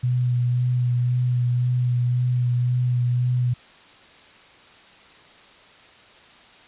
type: tone with vibrato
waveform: sine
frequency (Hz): 123.47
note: B2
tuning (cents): 0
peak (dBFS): -18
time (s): 0.03-3.54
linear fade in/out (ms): 10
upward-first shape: sine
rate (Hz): 1.9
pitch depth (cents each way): 17
effects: white hiss -49 dBFS RMS until 6.67 s + resampled to 8000 Hz